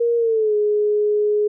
sine tone with pitch glide, 470 to 418.7 Hz, A#4 to G#4, +14 to +14 cents, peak -15 dBFS, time 0-1.48 s, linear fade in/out 10 ms, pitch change -200 cents, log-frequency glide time 0.17-0.55 s, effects none

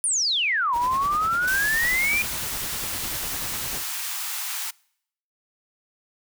sine exponential two-way sweep, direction down then up, 10000 to 932.3 to 2436 Hz, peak -20 dBFS, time 0.04-2.22 s, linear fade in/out 0 ms, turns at 0.75 s
pink noise with tremolo, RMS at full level -35 dBFS, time 0.72-3.84 s, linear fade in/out 50 ms, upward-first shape sine, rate 10 Hz, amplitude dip 60%
white high-pass noise, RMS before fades -30 dBFS, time 1.47-4.71 s, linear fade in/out 10 ms, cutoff 760 Hz, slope 48 dB/octave
effects noise-tail reverb RT60 0.7 s tail -25 dB re dry

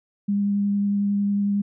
sine tone with vibrato, 202 Hz, G#3, 48 cents flat, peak -19 dBFS, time 0.28-1.62 s, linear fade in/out 10 ms, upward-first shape sine, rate 11 Hz, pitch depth 9 cents each way, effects none

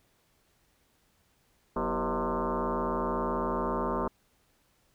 sine tone with frequency modulation, 330.9 Hz, E4, 7 cents sharp, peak -27 dBFS, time 1.76-4.08 s, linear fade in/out 5 ms, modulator 144 Hz, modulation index 6.1, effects pink hiss -69 dBFS RMS until 4.94 s

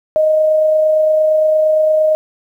sine tone with amplitude modulation, 622 Hz, D#5, 1 cent flat, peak -8 dBFS, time 0.16-2.15 s, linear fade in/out 0 ms, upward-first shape sine, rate 28.7 Hz, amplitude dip 25%, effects 8-bit

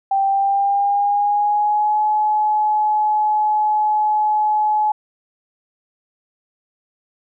sine tone with pitch glide, 784 to 850 Hz, G5 to G#5, 0 to +40 cents, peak -14 dBFS, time 0.11-4.92 s, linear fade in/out 5 ms, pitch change +140 cents, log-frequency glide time 0.26-2.01 s, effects none

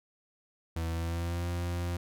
40% pulse tone with pitch glide, 82.3 to 87.04 Hz, E2 to F2, -2 to -5 cents, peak -30 dBFS, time 0.76-1.97 s, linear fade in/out 5 ms, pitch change +97 cents, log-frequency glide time 0.88-1.46 s, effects none

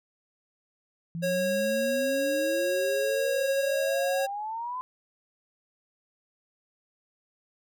sine exponential sweep, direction up, 164.81 to 1029 Hz, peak -31 dBFS, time 1.15-4.81 s, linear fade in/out 0 ms
square tone, 547 Hz, C#5, 23 cents flat, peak -26 dBFS, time 1.22-4.27 s, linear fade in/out 20 ms
effects none

